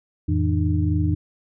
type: tone cluster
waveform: sine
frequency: 86.6 / 110 / 161.4 / 302.1 Hz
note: F2 / A2 / E3 / D4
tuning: -14 / 0 / -36 / +49 cents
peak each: -20 / -27 / -25 / -25 dBFS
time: 0.28-1.15 s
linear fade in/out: 10 ms
effects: none